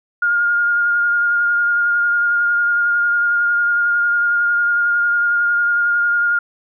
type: tone with vibrato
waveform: sine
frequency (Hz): 1417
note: F6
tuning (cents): +25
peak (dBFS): -13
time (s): 0.22-6.39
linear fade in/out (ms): 5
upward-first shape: sine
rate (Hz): 11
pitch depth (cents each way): 14
effects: none